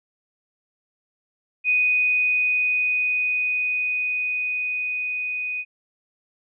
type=tone with level ramp; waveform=sine; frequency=2489 Hz; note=D#7; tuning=in tune; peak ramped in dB=-16 to -25 dBFS; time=1.64-5.65 s; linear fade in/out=50 ms; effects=none